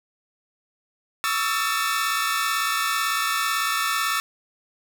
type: tone cluster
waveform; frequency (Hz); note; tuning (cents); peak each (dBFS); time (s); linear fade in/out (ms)
sawtooth; 1128 / 1288 / 1346 / 1782; C#6 / E6 / E6 / A6; +30 / -41 / +36 / +22; -24; 1.24-4.2; 0
effects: none